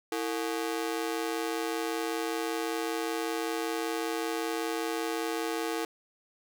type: ring-modulated tone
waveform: sawtooth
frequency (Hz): 392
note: G4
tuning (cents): 0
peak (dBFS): -23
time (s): 0.12-5.85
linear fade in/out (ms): 2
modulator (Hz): 62.6
effects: none